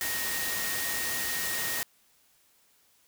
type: tone in noise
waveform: sine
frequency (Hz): 1864.7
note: A#6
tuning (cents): 0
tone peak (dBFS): -35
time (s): 0.01-1.83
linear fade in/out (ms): 0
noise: white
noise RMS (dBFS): -32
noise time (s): 0.01-1.83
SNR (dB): -6
effects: white hiss -65 dBFS RMS until 3.07 s